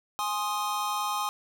square chord, Ab major, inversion none, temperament equal with one note detuned, 830.6 / 1055 / 1244.5 Hz, Ab5 / C6 / Eb6, 0 / +14 / 0 cents, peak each -33 dBFS, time 0.19-1.29 s, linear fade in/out 0 ms, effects none

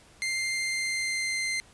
sawtooth tone with pitch glide, 2096 to 2082 Hz, C7 to C7, +2 to -9 cents, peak -24 dBFS, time 0.22-1.6 s, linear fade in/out 0 ms, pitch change -11 cents, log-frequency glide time 0.56-1.4 s, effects pink hiss -56 dBFS RMS until 1.73 s + resampled to 24000 Hz

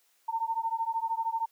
sine beating tone pair, 901 / 914 Hz, A5 / A#5, +41 / -34 cents, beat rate 13 Hz, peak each -31 dBFS, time 0.28-1.46 s, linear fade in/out 10 ms, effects white hiss -68 dBFS RMS until 1.51 s + high-pass 400 Hz 12 dB/octave

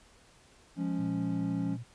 triangle chord, Db major, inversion first, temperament equal, 174.61 / 207.7 / 277.2 Hz, F3 / Ab3 / Db4, 0 / 0 / 0 cents, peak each -31 / -36 / -31 dBFS, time 0.76-1.78 s, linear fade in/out 50 ms
sine tone with pitch glide, 117.4 to 119.04 Hz, A#2 to A#2, +13 to +37 cents, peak -38 dBFS, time 0.98-1.84 s, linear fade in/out 20 ms, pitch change +24 cents, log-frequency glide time 1.59-1.64 s
effects pink hiss -60 dBFS RMS until 1.94 s + resampled to 22050 Hz

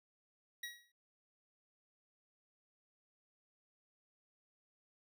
25% pulse tone with exponential decay, 1908 Hz, A#6, 40 cents sharp, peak -36 dBFS, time 0.63-0.92 s, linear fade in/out 5 ms, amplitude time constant 62 ms, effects none

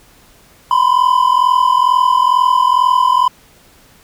triangle tone pair together, 987.8 / 1030 Hz, B5 / C6, 0 / -28 cents, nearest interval minor second, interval 72 cents, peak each -10 dBFS, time 0.71-3.28 s, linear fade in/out 2 ms, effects pink hiss -47 dBFS RMS until 4.03 s

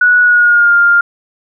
sine tone with pitch glide, 1468 to 1402.5 Hz, F#6 to F6, -14 to +7 cents, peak -5 dBFS, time 0.01-1.01 s, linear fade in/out 5 ms, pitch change -79 cents, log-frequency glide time 0.21-0.75 s, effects none

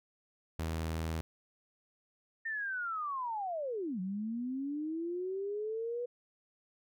sawtooth tone, 80.8 Hz, E2, 34 cents flat, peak -30 dBFS, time 0.59-1.21 s, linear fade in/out 0 ms
sine linear two-way sweep, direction down then up, 1829 to 180.2 to 491.2 Hz, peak -34 dBFS, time 2.45-6.06 s, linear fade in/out 10 ms, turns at 4 s
effects none

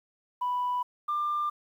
sine tone pair in turn, 987.8 / 1193.2 Hz, B5 / D6, 0 / +27 cents, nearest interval minor third, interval 327 cents, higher second, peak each -25 dBFS, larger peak neither, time 0.41-0.83 / 1.08-1.5 s, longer neither, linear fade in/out 10 ms, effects tanh soft clip ceiling -23 dBFS + 10-bit

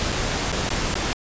pink noise with dropouts, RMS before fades -24 dBFS, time 0-1.13 s, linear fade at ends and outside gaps 0 ms, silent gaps 0.12-0.124 / 0.518-0.526 / 0.691-0.704 / 0.942-0.955 s, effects resampled to 16000 Hz

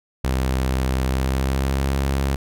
sawtooth tone with pitch glide, 65.1 to 68.02 Hz, C2 to C#2, -8 to -32 cents, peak -15 dBFS, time 0.24-2.36 s, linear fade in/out 5 ms, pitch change +76 cents, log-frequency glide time 1.06-1.89 s, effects none

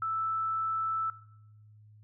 sine tone, 1318.5 Hz, E6, in tune, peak -29 dBFS, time 0.02-1.1 s, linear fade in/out 2 ms, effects noise-tail reverb RT60 0.8 s tail -18 dB re dry + added 106 Hz sine -53 dBFS peak until 2.03 s

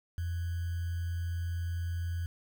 sine tone with sample-and-hold, 85.6 Hz, F2, 34 cents flat, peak -31 dBFS, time 0.18-2.26 s, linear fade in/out 0 ms, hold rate 1575 Hz, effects none

